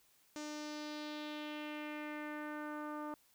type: tone with low-pass filter sweep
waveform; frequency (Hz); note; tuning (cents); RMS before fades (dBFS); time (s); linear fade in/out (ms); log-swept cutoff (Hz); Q
sawtooth; 300; D4; +37; -44; 0.36-3.14; 0; 6600 to 1100; 2.6
effects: white hiss -70 dBFS RMS until 3.34 s